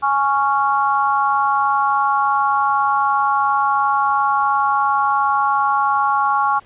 sine chord, Db major, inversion second, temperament just, 831.5 / 1108.7 / 1385.9 Hz, Ab5 / Db6 / F6, +2 / 0 / -14 cents, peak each -18 / -17 / -22 dBFS, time 0.02-6.6 s, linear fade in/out 20 ms, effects pink hiss -49 dBFS RMS until 6.65 s + resampled to 8000 Hz

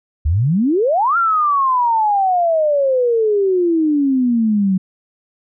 sine exponential two-way sweep, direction up then down, 69 to 1400 to 184.2 Hz, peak -12 dBFS, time 0.25-4.78 s, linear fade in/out 10 ms, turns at 1.17 s, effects none

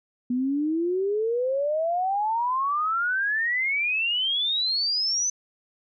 sine exponential sweep, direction up, 242 to 6140 Hz, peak -22 dBFS, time 0.3-5.3 s, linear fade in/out 5 ms, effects none

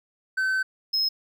triangle tone pair in turn, 1532 / 5153 Hz, G6 / E8, -40 / -40 cents, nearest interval octave + major sixth, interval 2100 cents, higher second, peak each -20 dBFS, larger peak neither, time 0.37-0.63 / 0.93-1.09 s, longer first, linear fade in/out 10 ms, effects none

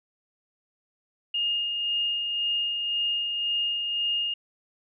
sine tone with tremolo, 2838 Hz, F7, 27 cents sharp, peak -23 dBFS, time 1.34-4.34 s, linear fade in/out 5 ms, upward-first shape sine, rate 1.9 Hz, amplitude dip 35%, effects none

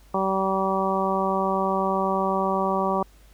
harmonic tone, 192 Hz, G3, 36 cents flat, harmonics 1 / 2 / 3 / 4 / 5 / 6, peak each -28 / -28 / -28 / -28 / -28 / -28 dBFS, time 0.14-3.03 s, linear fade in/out 5 ms, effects added 50 Hz sine -50 dBFS peak until 3.33 s + pink hiss -58 dBFS RMS until 3.33 s

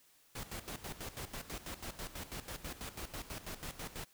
pink noise with tremolo, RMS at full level -43 dBFS, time 0.35-4.05 s, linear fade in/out 5 ms, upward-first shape square, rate 6.1 Hz, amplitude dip 75%, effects white hiss -67 dBFS RMS until 4.13 s

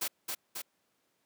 white noise with echo, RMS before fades -33 dBFS, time 0.01-0.08 s, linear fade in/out 10 ms, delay 270 ms, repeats 2, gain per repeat -3 dB, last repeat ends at 0.62 s, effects pink hiss -75 dBFS RMS until 1.25 s + high-pass 200 Hz 12 dB/octave

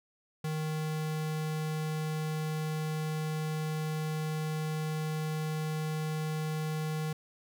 square tone, 155.56 Hz, D#3, in tune, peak -32 dBFS, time 0.44-7.13 s, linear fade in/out 5 ms, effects none

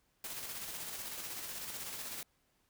white noise with tremolo, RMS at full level -42 dBFS, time 0.24-2.23 s, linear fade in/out 2 ms, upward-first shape square, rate 16 Hz, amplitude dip 30%, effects pink hiss -75 dBFS RMS until 2.69 s

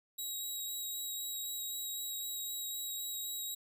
10% pulse tone with vibrato, 3836 Hz, A#7, 49 cents sharp, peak -31 dBFS, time 0.18-3.55 s, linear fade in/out 10 ms, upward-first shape sine, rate 3.9 Hz, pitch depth 11 cents each way, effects none

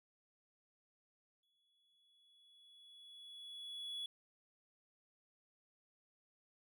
triangle tone with exponential growth, 3388 Hz, G#7, 34 cents sharp, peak -39 dBFS, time 1.43-4.06 s, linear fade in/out 2 ms, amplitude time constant 570 ms, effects none

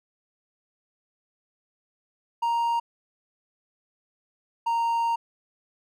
triangle tone pair in turn, 934 / 927.5 Hz, A#5 / A#5, +3 / -9 cents, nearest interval unison, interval 12 cents, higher first, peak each -20 / -20 dBFS, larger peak neither, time 2.42-2.8 / 4.66-5.16 s, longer second, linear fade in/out 10 ms, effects none

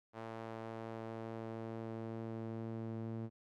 sawtooth tone with band-pass filter sweep, 112.8 Hz, A2, 44 cents sharp, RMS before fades -44 dBFS, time 0.13-3.3 s, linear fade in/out 50 ms, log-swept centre 790 to 230 Hz, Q 0.84, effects none

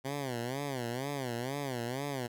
10% pulse tone with vibrato, 130 Hz, C3, 11 cents flat, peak -26 dBFS, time 0.04-2.28 s, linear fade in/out 20 ms, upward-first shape sine, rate 2.1 Hz, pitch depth 180 cents each way, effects none

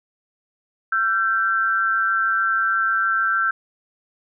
sine tone pair together, 1351.6 / 1559 Hz, E6 / G6, +43 / -10 cents, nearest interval major second, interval 247 cents, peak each -20 dBFS, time 0.92-3.51 s, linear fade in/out 5 ms, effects none

